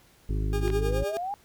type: harmonic tone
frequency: 51.91 Hz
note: G#1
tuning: in tune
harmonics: 1 / 2 / 3 / 5 / 6 / 7 / 8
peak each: -26 / -32 / -36 / -40 / -42 / -43 / -44 dBFS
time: 0.29-1.04 s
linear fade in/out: 5 ms
type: tone with tremolo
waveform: 40% pulse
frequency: 406.3 Hz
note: G#4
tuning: 38 cents flat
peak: -27 dBFS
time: 0.53-1.17 s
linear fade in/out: 0 ms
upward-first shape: triangle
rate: 9.7 Hz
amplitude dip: 85%
type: exponential sweep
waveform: sine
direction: up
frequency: 344.2 to 830.6 Hz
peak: -29 dBFS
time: 0.63-1.34 s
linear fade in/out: 0 ms
type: clicks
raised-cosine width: 0.3 ms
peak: -22 dBFS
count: 2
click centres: 0.679 / 0.702 s
effects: pink hiss -59 dBFS RMS until 1.44 s